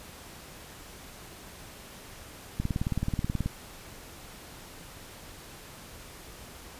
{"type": "click train", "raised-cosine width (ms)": 5, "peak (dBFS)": -16, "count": 17, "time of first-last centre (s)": [2.6, 3.46], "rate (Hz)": 18.6, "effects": ["pink hiss -47 dBFS RMS until 6.79 s", "resampled to 32000 Hz"]}